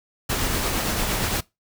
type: noise with tremolo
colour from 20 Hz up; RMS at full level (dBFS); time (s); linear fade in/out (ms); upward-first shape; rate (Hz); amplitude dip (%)
pink; -23; 0.29-1.41; 10; triangle; 8.7; 30
effects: noise-tail reverb RT60 0.2 s tail -21 dB re dry